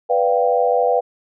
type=chord; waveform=sine; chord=G dominant seventh; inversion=first; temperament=equal; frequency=493.9 / 587.3 / 698.5 / 784 Hz; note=B4 / D5 / F5 / G5; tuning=0 / 0 / 0 / 0 cents; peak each=-17 / -22 / -19 / -21 dBFS; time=0.09-1.01 s; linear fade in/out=20 ms; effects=none